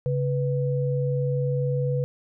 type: tone pair together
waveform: sine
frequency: 137.84 / 493.9 Hz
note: C#3 / B4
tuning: -9 / 0 cents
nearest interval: octave + minor seventh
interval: 2209 cents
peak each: -23 / -27 dBFS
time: 0.06-2.04 s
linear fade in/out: 0 ms
effects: none